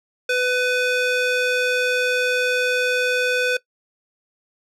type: tone with band-pass filter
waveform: square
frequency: 500 Hz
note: B4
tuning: 21 cents sharp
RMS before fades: -20 dBFS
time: 0.29-3.57 s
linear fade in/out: 5 ms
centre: 2100 Hz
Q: 0.78
effects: noise-tail reverb RT60 0.1 s tail -19 dB re dry